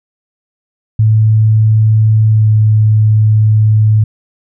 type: tone with pitch glide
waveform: sine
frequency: 109.2 to 107.95 Hz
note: A2 to A2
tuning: -13 to -33 cents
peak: -5 dBFS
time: 0.99-4.04 s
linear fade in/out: 5 ms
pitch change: -20 cents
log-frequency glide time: 2.29-2.48 s
effects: none